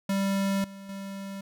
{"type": "tone with level steps", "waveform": "square", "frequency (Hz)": 196, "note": "G3", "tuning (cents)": 0, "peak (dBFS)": [-25, -42, -36], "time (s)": [0.09, 1.41], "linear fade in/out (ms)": 5, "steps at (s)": [0.64, 0.89], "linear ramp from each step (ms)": 2, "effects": []}